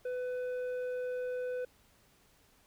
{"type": "tone with tanh clipping", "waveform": "sine", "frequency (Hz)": 500, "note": "B4", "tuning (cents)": 21, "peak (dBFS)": -35, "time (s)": [0.05, 1.65], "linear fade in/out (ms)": 5, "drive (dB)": 7, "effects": ["pink hiss -66 dBFS RMS until 2.66 s"]}